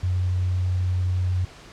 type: tone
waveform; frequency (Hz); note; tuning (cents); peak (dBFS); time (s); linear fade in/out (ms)
sine; 91.2; F#2; -24; -20; 0.03-1.45; 5
effects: pink hiss -45 dBFS RMS until 1.72 s + low-pass 6000 Hz 12 dB/octave